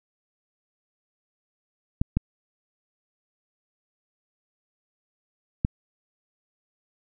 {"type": "clicks", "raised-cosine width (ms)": 5, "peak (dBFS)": -9, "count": 3, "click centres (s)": [2.015, 2.17, 5.649], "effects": []}